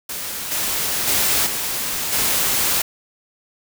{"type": "noise with level steps", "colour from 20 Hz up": "white", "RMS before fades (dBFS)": [-28, -22, -18, -24, -19], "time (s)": [0.09, 2.82], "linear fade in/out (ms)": 5, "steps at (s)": [0.51, 1.07, 1.46, 2.12], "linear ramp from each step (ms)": 10, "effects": []}